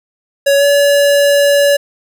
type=tone with pitch glide; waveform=square; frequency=560 to 569.8 Hz; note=C#5 to C#5; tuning=+18 to +48 cents; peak=-8 dBFS; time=0.46-1.77 s; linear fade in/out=10 ms; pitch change=+30 cents; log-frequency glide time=0.57-0.64 s; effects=none